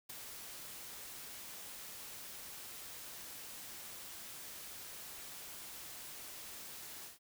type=noise with ADSR envelope; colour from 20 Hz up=white; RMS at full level=-44 dBFS; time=0.09-7.19 s; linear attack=11 ms; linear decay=12 ms; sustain=-5 dB; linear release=140 ms; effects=none